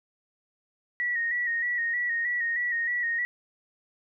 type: tone with vibrato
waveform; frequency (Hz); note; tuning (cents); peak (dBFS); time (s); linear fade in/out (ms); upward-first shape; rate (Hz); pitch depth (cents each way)
sine; 1901; A#6; +33; -25; 1-3.25; 0; square; 3.2; 38
effects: none